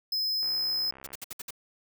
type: tone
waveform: square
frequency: 5100 Hz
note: D#8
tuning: 42 cents sharp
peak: -27 dBFS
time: 0.12-0.91 s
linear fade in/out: 5 ms
type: click train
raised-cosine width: 0.5 ms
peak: -33 dBFS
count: 49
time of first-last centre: 0.43-1.15 s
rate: 66.7 Hz
type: noise bursts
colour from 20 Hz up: white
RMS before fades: -38 dBFS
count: 6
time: 1.04-1.507 s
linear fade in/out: 5 ms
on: 27 ms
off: 61 ms
effects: none